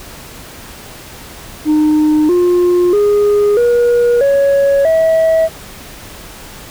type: tone with pitch steps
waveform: sine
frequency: 305.4 / 354.9 / 412.4 / 479.2 / 556.9 / 647.1 Hz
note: D#4 / F4 / G#4 / A#4 / C#5 / E5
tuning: -32 / +28 / -12 / +48 / +8 / -32 cents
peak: -5 dBFS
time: 1.65-5.49 s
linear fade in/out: 50 ms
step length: 640 ms
effects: tanh soft clip ceiling -7 dBFS + pink hiss -33 dBFS RMS until 6.7 s